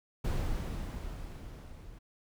brown noise with level ramp, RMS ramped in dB -31 to -50 dBFS, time 0.24-1.99 s, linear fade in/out 10 ms, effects none

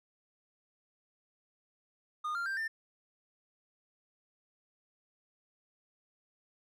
triangle tone with pitch steps, 1224 / 1389.9 / 1578.2 / 1792 Hz, D#6 / F6 / G6 / A6, -29 / -9 / +11 / +31 cents, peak -31 dBFS, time 2.24-2.68 s, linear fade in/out 10 ms, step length 110 ms, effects none

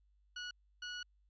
20% pulse tone bursts at uneven times, 1462 Hz, F#6, 21 cents flat, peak -37 dBFS, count 2, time 0.36-0.51 / 0.82-1.03 s, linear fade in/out 5 ms, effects added 50 Hz sine -68 dBFS peak until 1.29 s + resampled to 16000 Hz

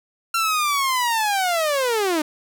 sawtooth linear sweep, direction down, 1370 to 294.8 Hz, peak -15 dBFS, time 0.34-2.22 s, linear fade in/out 5 ms, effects none

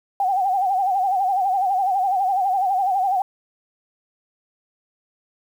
sine tone with vibrato, 765 Hz, G5, 42 cents flat, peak -17 dBFS, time 0.2-3.22 s, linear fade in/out 2 ms, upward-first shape sine, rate 12 Hz, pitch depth 93 cents each way, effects 8-bit

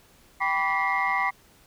sine tone cluster, 780 / 985 / 1154 / 1953 / 2112 Hz, G5 / B5 / D6 / B6 / C7, -9 / -5 / -31 / -20 / +16 cents, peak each -28 dBFS, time 0.4-1.31 s, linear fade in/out 20 ms, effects tanh soft clip ceiling -14 dBFS + pink hiss -57 dBFS RMS until 1.66 s

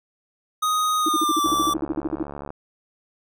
square tone with pitch glide, 1248 to 1164.4 Hz, D#6 to D6, +5 to -15 cents, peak -20 dBFS, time 0.62-1.74 s, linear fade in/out 10 ms, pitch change -120 cents, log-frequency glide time 0.99-1.43 s
sine tone bursts, 317.9 Hz, D#4, 37 cents sharp, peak -20 dBFS, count 16, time 1.06-2.229 s, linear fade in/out 5 ms, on 29 ms, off 47 ms
click train, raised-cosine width 1 ms, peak -20 dBFS, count 76, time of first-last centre 1.46-2.505 s, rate 71.8 Hz
effects none

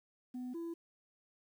sine tone pair in turn, 250 / 335.5 Hz, B3 / E4, +21 / +31 cents, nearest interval perfect fourth, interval 510 cents, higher second, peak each -37 / -36 dBFS, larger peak second, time 0.34-0.54 / 0.54-0.74 s, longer neither, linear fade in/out 10 ms, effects tanh soft clip ceiling -38 dBFS + 11-bit

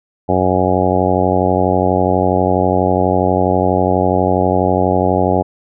harmonic tone, 92.2 Hz, F#2, 6 cents flat, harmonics 1 / 2 / 3 / 4 / 5 / 6 / 7 / 8 / 9, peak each -20 / -20 / -20 / -20 / -20 / -20 / -20 / -20 / -20 dBFS, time 0.28-5.43 s, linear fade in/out 20 ms, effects none

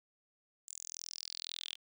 sawtooth tone with high-pass filter sweep, 41.96 Hz, E1, 31 cents sharp, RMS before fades -45 dBFS, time 0.67-1.76 s, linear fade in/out 20 ms, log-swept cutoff 7600 to 3200 Hz, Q 6.5, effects none

